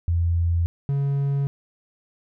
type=tone pair in turn; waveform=sine / triangle; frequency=85 / 139.79 Hz; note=F2 / C#3; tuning=-46 / +15 cents; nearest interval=major sixth; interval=861 cents; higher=second; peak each=-18 dBFS; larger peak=neither; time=0.08-0.66 / 0.89-1.47 s; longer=neither; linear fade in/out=0 ms; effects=none